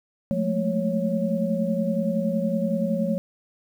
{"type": "tone cluster", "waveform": "sine", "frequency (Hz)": [178, 213, 223.7, 552], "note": ["F3", "G#3", "A3", "C#5"], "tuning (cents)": [33, 44, 29, -7], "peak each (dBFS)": -27, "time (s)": [0.31, 3.18], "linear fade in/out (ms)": 0, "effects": ["9-bit"]}